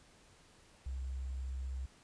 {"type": "tone with sample-and-hold", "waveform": "sine", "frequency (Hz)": 65.41, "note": "C2", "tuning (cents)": 0, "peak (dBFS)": -37, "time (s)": [0.86, 1.86], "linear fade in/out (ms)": 5, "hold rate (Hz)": 7350, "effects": ["pink hiss -63 dBFS RMS until 2.03 s", "resampled to 22050 Hz"]}